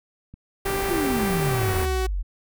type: click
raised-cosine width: 5 ms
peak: -29 dBFS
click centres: 0.34 s
type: band-stop noise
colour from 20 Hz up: pink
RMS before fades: -29 dBFS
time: 0.65-1.86 s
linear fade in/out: 10 ms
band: 2600 to 8400 Hz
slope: 48 dB/octave
type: tone with pitch glide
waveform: sawtooth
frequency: 392 to 375.2 Hz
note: G4 to F#4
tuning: 0 to +24 cents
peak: -21 dBFS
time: 0.65-2.07 s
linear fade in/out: 10 ms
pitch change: -76 cents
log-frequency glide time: 1.48-1.72 s
type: exponential sweep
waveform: sine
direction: down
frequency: 367.6 to 41.03 Hz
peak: -23 dBFS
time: 0.89-2.23 s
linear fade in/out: 20 ms
effects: none